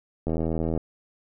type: click train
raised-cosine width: 2 ms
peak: -14 dBFS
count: 42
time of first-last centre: 0.27-0.776 s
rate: 81 Hz
effects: none